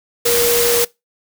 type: tone in noise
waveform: sine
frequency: 474.8 Hz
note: A#4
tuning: 32 cents sharp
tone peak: -15 dBFS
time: 0.25-0.85 s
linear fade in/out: 10 ms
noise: white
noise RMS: -17 dBFS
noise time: 0.25-0.85 s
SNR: -1 dB
effects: noise-tail reverb RT60 0.2 s tail -22 dB re dry